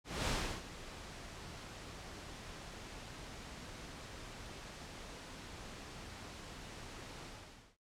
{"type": "noise with ADSR envelope", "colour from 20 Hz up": "pink", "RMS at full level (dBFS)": -34, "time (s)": [0.04, 7.77], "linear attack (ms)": 240, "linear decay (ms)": 340, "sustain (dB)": -15, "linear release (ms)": 510, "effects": ["noise-tail reverb RT60 0.3 s tail -26 dB re dry", "low-pass 7000 Hz 12 dB/octave"]}